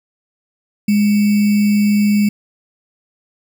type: tone with sample-and-hold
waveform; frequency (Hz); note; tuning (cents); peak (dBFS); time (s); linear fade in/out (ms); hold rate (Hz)
sine; 207; G#3; -5; -10; 0.88-2.29; 5; 2450
effects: none